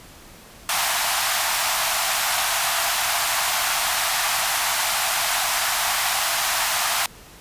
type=high-pass noise; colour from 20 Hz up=pink; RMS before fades=-22 dBFS; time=0.69-7.06 s; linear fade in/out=2 ms; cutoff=650 Hz; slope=96 dB/octave; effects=pink hiss -45 dBFS RMS until 7.4 s + resampled to 32000 Hz